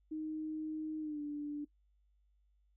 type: tone with pitch glide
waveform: sine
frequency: 311.1 to 293.6 Hz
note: D#4 to D4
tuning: 0 to 0 cents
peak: -37 dBFS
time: 0.11-1.65 s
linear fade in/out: 10 ms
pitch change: -100 cents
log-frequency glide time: 1-1.21 s
effects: noise-tail reverb RT60 0.1 s tail -20 dB re dry + added 50 Hz sine -69 dBFS peak until 2.76 s